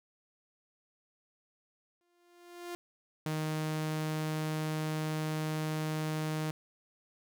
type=tone with exponential growth; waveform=sawtooth; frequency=349.2 Hz; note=F4; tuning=in tune; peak=-33 dBFS; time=2.01-2.75 s; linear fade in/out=0 ms; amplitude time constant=160 ms
type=tone; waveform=sawtooth; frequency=155.56 Hz; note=D#3; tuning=in tune; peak=-28 dBFS; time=3.26-6.51 s; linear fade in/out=2 ms
effects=none